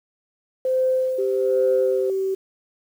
sine tone with tremolo, 517 Hz, C5, 21 cents flat, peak -16 dBFS, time 0.65-2.1 s, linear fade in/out 2 ms, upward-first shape sine, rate 1.2 Hz, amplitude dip 60%
sine tone with pitch glide, 392 to 383.9 Hz, G4 to G4, 0 to -36 cents, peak -20 dBFS, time 1.18-2.35 s, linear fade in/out 10 ms, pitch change -36 cents, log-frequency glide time 1.41-2.24 s
effects tanh soft clip ceiling -8 dBFS + 8-bit

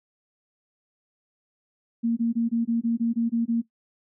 sine tone bursts, 231.7 Hz, A#3, 10 cents flat, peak -20 dBFS, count 10, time 2.03-3.619 s, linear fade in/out 20 ms, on 140 ms, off 21 ms, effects noise-tail reverb RT60 0.1 s tail -17 dB re dry

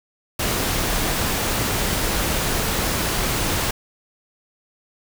pink noise, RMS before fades -22 dBFS, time 0.39-3.71 s, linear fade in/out 5 ms, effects none

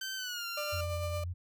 15% pulse tone with pitch glide, 1545 to 1384.4 Hz, G6 to F6, -26 to -16 cents, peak -30 dBFS, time 0.01-0.81 s, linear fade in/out 5 ms, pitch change -190 cents, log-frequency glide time 0.16-0.46 s
35% pulse tone with tremolo, 595 Hz, D5, 22 cents sharp, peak -33 dBFS, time 0.57-1.24 s, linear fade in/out 5 ms, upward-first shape sine, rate 8.9 Hz, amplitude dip 35%
sine tone with vibrato, 87.31 Hz, F2, in tune, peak -34 dBFS, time 0.72-1.34 s, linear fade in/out 20 ms, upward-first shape sine, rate 7.3 Hz, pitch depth 31 cents each way
effects none

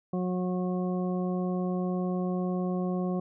harmonic tone, 181.8 Hz, F#3, 30 cents flat, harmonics 1 / 2 / 3 / 4 / 6, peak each -28 / -34 / -38 / -40 / -44 dBFS, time 0.13-3.2 s, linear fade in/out 5 ms, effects none

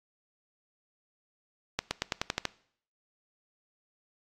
accelerating click train, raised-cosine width 0.2 ms, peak -10 dBFS, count 8, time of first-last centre 1.79-2.453 s, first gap 120 ms, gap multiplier 0.92, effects noise-tail reverb RT60 0.6 s tail -22 dB re dry + AAC 48 kbps

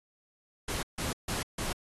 pink noise bursts, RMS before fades -34 dBFS, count 4, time 0.68-1.73 s, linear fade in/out 5 ms, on 150 ms, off 150 ms, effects AAC 32 kbps

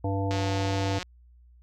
harmonic tone, 98 Hz, G2, in tune, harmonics 1 / 3 / 5 / 7 / 9, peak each -27 / -32 / -34 / -35 / -37 dBFS, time 0.04-0.99 s, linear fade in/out 5 ms
click train, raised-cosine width 0.2 ms, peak -18 dBFS, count 131, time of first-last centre 0.31-1.028 s, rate 181 Hz
effects added 60 Hz sine -52 dBFS peak until 1.62 s

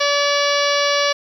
harmonic tone, 574 Hz, D5, 40 cents flat, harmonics 1 / 2 / 3 / 4 / 5 / 6 / 7 / 8 / 9 / 10, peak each -19 / -22 / -24 / -25 / -26 / -27 / -27 / -28 / -29 / -29 dBFS, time 0-1.13 s, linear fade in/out 10 ms, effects 8-bit

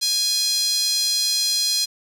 5% pulse tone with high-pass filter, 830.6 Hz, G#5, in tune, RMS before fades -21 dBFS, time 0.01-1.86 s, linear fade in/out 20 ms, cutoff 4200 Hz, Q 4.1, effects 8-bit

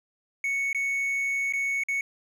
triangle tone with dropouts, 2217 Hz, C#7, in tune, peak -23 dBFS, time 0.44-2.01 s, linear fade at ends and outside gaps 2 ms, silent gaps 0.73-0.747 / 1.525-1.535 / 1.836-1.885 s, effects none

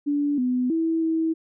sine tone with pitch steps, 289.1 / 250.7 / 326.2 / 323.4 Hz, D4 / B3 / E4 / E4, -27 / +26 / -18 / -33 cents, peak -20 dBFS, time 0.06-1.34 s, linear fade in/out 20 ms, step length 320 ms, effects none

